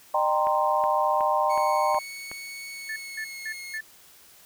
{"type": "chord", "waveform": "sine", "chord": "C minor seventh", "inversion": "first", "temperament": "equal with one note detuned", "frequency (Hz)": [607.3, 784, 932.3, 1046.5], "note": ["Eb5", "G5", "Bb5", "C6"], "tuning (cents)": [-42, 0, 0, 0], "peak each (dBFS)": -26, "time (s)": [0.14, 1.99], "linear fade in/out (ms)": 5}
{"type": "click train", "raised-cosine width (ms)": 0.5, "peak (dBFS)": -23, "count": 6, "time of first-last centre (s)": [0.47, 2.315], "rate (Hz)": 2.71}
{"type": "tone with pitch glide", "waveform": "sawtooth", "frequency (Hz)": [2217, 2160], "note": ["C#7", "C#7"], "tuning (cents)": [0, -45], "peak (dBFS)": -33, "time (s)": [1.49, 3.79], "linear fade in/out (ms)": 20, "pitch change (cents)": -45, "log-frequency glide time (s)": [2.72, 3.51]}
{"type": "tone bursts", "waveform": "sine", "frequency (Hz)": 1760, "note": "A6", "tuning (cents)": 0, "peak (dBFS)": -30, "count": 4, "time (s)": [2.89, 3.808], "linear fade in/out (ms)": 5, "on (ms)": 72, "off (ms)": 210}
{"effects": ["white hiss -53 dBFS RMS until 4.45 s"]}